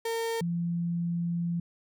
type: tone pair in turn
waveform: 35% pulse / sine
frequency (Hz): 456.9 / 171.14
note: A#4 / F3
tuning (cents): -35 / -35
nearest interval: octave + perfect fourth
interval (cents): 1700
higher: first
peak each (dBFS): -27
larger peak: neither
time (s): 0.05-0.41 / 0.41-1.6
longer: second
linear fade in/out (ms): 5
effects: none